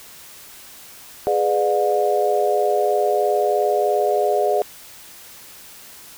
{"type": "chord", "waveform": "sine", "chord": "G# diminished seventh", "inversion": "none", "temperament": "just", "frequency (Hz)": [415.3, 498.4, 598, 717.6], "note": ["G#4", "B4", "D5", "F5"], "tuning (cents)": [0, 16, 31, 47], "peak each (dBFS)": [-20, -25, -21, -21], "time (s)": [1.27, 4.62], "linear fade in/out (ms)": 0, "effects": ["white hiss -42 dBFS RMS until 6.17 s"]}